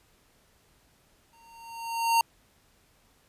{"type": "tone with exponential growth", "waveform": "square", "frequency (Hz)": 920, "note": "A#5", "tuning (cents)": -23, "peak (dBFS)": -19, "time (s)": [1.33, 2.21], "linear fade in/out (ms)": 2, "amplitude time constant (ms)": 190, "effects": ["pink hiss -64 dBFS RMS until 3.28 s", "resampled to 32000 Hz"]}